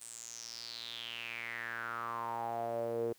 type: tone with band-pass filter sweep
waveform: sawtooth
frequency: 116.54 Hz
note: A#2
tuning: in tune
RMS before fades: -40 dBFS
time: 0.01-3.13 s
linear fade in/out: 5 ms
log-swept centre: 8700 to 420 Hz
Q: 6.7
effects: white hiss -65 dBFS RMS until 3.18 s